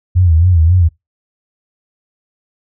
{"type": "tone with vibrato", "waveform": "sine", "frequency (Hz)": 85.5, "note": "F2", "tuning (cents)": -36, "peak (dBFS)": -6, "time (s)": [0.15, 0.89], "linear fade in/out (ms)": 20, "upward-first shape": "sine", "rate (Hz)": 3.7, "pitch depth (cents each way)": 130, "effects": ["noise-tail reverb RT60 0.2 s tail -25 dB re dry"]}